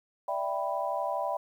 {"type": "chord", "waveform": "sine", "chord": "E minor seventh", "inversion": "third", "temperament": "equal", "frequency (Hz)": [587.3, 659.3, 784, 987.8], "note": ["D5", "E5", "G5", "B5"], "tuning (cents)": [0, 0, 0, 0], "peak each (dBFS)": -34, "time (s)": [0.28, 1.37], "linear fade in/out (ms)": 5, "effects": ["10-bit"]}